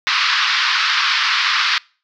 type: band-pass noise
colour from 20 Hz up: pink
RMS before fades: -17 dBFS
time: 0.07-1.78 s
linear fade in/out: 0 ms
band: 1100 to 5100 Hz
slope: 48 dB/octave
effects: noise-tail reverb RT60 0.4 s tail -26 dB re dry

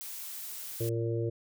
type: noise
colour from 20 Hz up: blue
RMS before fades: -41 dBFS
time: 0.01-0.89 s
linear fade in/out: 0 ms
type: harmonic tone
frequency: 115.2 Hz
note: A#2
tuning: 20 cents flat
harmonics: 1 / 3 / 4 / 5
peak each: -31 / -34 / -35 / -42 dBFS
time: 0.8-1.3 s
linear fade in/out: 10 ms
effects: none

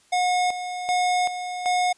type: tone with tremolo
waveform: square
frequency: 724 Hz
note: F#5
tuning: 38 cents flat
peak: -20 dBFS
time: 0.12-1.93 s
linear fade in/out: 10 ms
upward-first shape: square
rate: 1.3 Hz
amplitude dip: 65%
effects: white hiss -59 dBFS RMS until 1.97 s + resampled to 22050 Hz

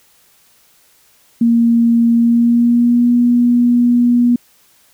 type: tone with pitch glide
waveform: sine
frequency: 233.1 to 241.5 Hz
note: A#3 to B3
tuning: 0 to -39 cents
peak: -8 dBFS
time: 1.41-4.36 s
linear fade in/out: 5 ms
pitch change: +61 cents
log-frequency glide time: 2.14-3.11 s
effects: white hiss -52 dBFS RMS until 4.93 s

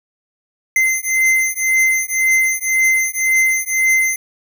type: beating tone pair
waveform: square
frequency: 2071 / 2072.9 Hz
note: C7 / C7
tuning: -18 / -17 cents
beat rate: 1.9 Hz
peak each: -17 dBFS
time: 0.76-4.16 s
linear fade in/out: 2 ms
effects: none

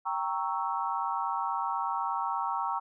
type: chord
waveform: sine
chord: G diminished seventh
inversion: none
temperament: equal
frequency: 784 / 932.3 / 1108.7 / 1318.5 Hz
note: G5 / Bb5 / Db6 / Fb6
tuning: 0 / 0 / 0 / 0 cents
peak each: -35 / -32 / -34 / -36 dBFS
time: 0.05-2.8 s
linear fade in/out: 20 ms
effects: none

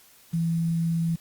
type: tone with quantisation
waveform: sine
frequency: 166.1 Hz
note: E3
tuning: 13 cents sharp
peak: -22 dBFS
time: 0.33-1.16 s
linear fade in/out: 10 ms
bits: 8
effects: white hiss -55 dBFS RMS until 1.2 s + Opus 48 kbps

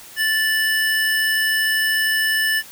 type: tone pair together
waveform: square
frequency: 1756.5 / 2954 Hz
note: A6 / F#7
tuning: -3 / -3 cents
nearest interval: major sixth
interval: 900 cents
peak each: -18 / -26 dBFS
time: 0.16-2.63 s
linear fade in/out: 50 ms
effects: white hiss -41 dBFS RMS until 2.71 s

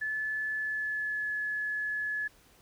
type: tone with pitch glide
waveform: sine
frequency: 1731 to 1707.2 Hz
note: A6 to G#6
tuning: -29 to +47 cents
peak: -30 dBFS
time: 0.01-2.28 s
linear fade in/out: 10 ms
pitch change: -24 cents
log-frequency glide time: 0.55-1.32 s
effects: pink hiss -61 dBFS RMS until 2.61 s

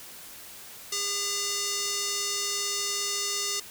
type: tone with band-pass filter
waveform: square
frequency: 404.3 Hz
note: G#4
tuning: 46 cents flat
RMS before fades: -30 dBFS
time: 0.92-3.6 s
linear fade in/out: 5 ms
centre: 6100 Hz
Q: 2.1
effects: white hiss -45 dBFS RMS until 3.7 s

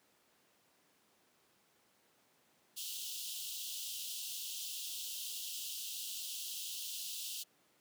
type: high-pass noise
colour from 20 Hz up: pink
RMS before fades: -43 dBFS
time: 2.76-7.44 s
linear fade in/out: 20 ms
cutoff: 2800 Hz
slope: 96 dB/octave
effects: pink hiss -71 dBFS RMS until 7.8 s + high-pass 200 Hz 12 dB/octave

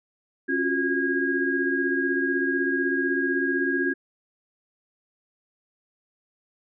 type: tone cluster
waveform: sine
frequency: 274.2 / 350.5 / 366.4 / 1637 Hz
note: C#4 / F4 / F#4 / G#6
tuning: -19 / +6 / -17 / -25 cents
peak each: -27 / -28 / -31 / -25 dBFS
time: 0.48-3.94 s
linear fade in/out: 20 ms
effects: none

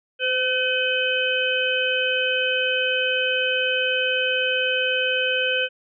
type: harmonic tone with a mistuned harmonic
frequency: 508 Hz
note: B4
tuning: 49 cents sharp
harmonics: 1 / 3 / 5 / 6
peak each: -25 / -25 / -25 / -25 dBFS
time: 0.19-5.69 s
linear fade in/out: 50 ms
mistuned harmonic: 1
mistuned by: +17 cents
effects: none

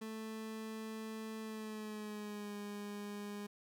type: tone with pitch glide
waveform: 30% pulse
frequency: 220 to 205.3 Hz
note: A3 to G#3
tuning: 0 to -20 cents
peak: -40 dBFS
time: 0.01-3.47 s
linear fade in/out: 10 ms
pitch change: -120 cents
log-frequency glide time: 1.41-2.55 s
effects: none

